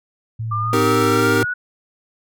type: tone with vibrato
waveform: sine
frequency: 110 Hz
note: A2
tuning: in tune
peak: -22 dBFS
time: 0.39-1.45 s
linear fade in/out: 10 ms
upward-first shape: square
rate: 4 Hz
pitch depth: 36 cents each way
type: exponential sweep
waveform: sine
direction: up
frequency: 1180 to 1480 Hz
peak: -20 dBFS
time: 0.51-1.54 s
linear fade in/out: 10 ms
type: chord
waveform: square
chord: C minor seventh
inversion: none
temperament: equal with one note detuned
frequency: 257.1 / 311.1 / 392 / 466.2 Hz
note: C4 / Eb4 / G4 / Bb4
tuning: -30 / 0 / 0 / 0 cents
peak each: -23 / -22 / -21 / -21 dBFS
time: 0.73-1.43 s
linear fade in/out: 2 ms
effects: none